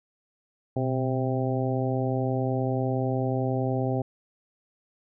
harmonic tone with a mistuned harmonic, 130.81 Hz, C3, in tune, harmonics 1 / 2 / 3 / 4 / 5 / 6, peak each -27 / -30 / -32 / -33 / -34 / -35 dBFS, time 0.76-4.02 s, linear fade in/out 5 ms, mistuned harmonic 1, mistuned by -79 cents, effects none

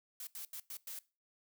blue noise bursts at uneven times, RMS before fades -45 dBFS, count 5, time 0.2-0.27 / 0.35-0.45 / 0.53-0.6 / 0.7-0.77 / 0.87-0.99 s, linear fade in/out 2 ms, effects noise-tail reverb RT60 0.3 s tail -20 dB re dry

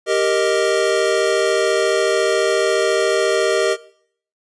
square chord, Eb major, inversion first, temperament equal, 392 / 466.2 / 622.3 Hz, G4 / Bb4 / Eb5, 0 / 0 / 0 cents, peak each -20 dBFS, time 0.06-3.77 s, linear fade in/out 50 ms, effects noise-tail reverb RT60 0.6 s tail -19 dB re dry + resampled to 22050 Hz

